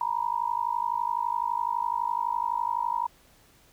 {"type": "tone with amplitude modulation", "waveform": "sine", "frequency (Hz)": 952, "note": "A#5", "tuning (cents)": 36, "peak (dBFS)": -21, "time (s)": [0.01, 3.07], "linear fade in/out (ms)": 2, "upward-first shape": "sine", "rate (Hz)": 51.9, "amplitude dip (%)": 100, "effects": ["pink hiss -59 dBFS RMS until 3.72 s"]}